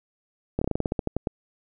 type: slowing click train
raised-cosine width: 2 ms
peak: -11 dBFS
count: 13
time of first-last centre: 0.59-1.272 s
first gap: 25 ms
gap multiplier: 1.14
effects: none